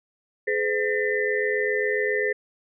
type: tone cluster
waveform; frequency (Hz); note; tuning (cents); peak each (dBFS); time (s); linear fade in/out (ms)
sine; 421.6 / 509 / 1801 / 2010; G#4 / C5 / A6 / B6; +26 / -48 / +40 / +30; -25 / -28 / -27 / -29; 0.47-2.33; 10
effects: none